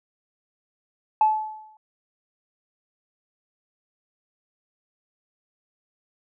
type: tone with exponential decay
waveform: sine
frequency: 864 Hz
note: A5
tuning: 32 cents flat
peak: -12 dBFS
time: 1.21-1.77 s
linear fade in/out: 2 ms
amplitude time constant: 120 ms
effects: tanh soft clip ceiling -9 dBFS